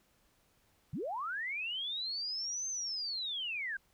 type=linear two-way sweep; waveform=sine; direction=up then down; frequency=109.1 to 6320 to 1535 Hz; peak=-35 dBFS; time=0.93-3.77 s; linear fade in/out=5 ms; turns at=2.68 s; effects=pink hiss -71 dBFS RMS until 3.93 s